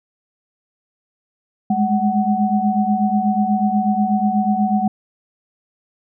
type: tone cluster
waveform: sine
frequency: 204 / 212.2 / 747 Hz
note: G#3 / G#3 / F#5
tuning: -31 / +38 / +16 cents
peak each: -19 dBFS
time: 1.7-4.88 s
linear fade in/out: 5 ms
effects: none